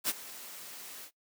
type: noise with ADSR envelope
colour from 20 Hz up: white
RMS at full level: -28 dBFS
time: 0.04-1.11 s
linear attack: 49 ms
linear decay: 34 ms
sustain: -18 dB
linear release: 72 ms
effects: noise-tail reverb RT60 0.1 s tail -19 dB re dry + high-pass 200 Hz 12 dB/octave